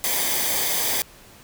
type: noise with comb filter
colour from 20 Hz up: white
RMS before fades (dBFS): -23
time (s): 0.04-1.02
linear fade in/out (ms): 0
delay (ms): 0.73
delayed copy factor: -0.6
effects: pink hiss -48 dBFS RMS until 1.43 s